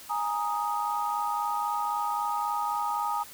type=chord; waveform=sine; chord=Ab suspended second; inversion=none; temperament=just; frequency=830.6 / 934.4 / 1245.9 Hz; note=Ab5 / Bb5 / Eb6; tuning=0 / +4 / +2 cents; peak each=-31 dBFS; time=0.09-3.24 s; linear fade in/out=20 ms; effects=white hiss -47 dBFS RMS until 3.33 s